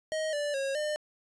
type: tone with pitch steps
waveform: square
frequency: 628 / 585 / 545 / 603 Hz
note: D#5 / D5 / C#5 / D5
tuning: +16 / -7 / -29 / +46 cents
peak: -30 dBFS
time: 0.12-0.96 s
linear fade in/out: 0 ms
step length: 210 ms
effects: resampled to 22050 Hz + 12-bit